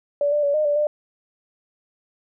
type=tone with pitch steps; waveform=sine; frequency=576 / 591 / 570 / 611 / 583 / 598 Hz; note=D5 / D5 / C#5 / D#5 / D5 / D5; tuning=-34 / +11 / +48 / -32 / -13 / +31 cents; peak=-17 dBFS; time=0.21-0.87 s; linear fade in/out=2 ms; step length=110 ms; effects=none